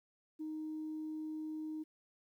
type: tone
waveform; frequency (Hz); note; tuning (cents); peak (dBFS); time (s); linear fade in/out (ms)
sine; 311.1; D#4; 0; -38; 0.39-1.84; 20
effects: tanh soft clip ceiling -35 dBFS + 12-bit